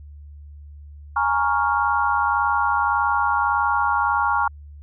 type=chord; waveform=sine; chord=Bb minor seventh; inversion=third; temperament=equal; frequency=830.6 / 932.3 / 1108.7 / 1396.9 Hz; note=Ab5 / Bb5 / Db6 / F6; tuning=0 / 0 / 0 / 0 cents; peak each=-23 dBFS; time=1.16-4.48 s; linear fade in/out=5 ms; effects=added 73 Hz sine -38 dBFS peak until 4.82 s